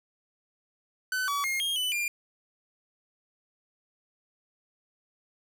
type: tone with pitch steps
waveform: 45% pulse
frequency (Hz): 1512 / 1139 / 2135 / 3234 / 2995 / 2397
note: F#6 / C#6 / C7 / G#7 / F#7 / D7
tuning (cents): +37 / +47 / +34 / -47 / +20 / +35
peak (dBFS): -27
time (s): 1.12-2.08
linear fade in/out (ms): 2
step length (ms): 160
effects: none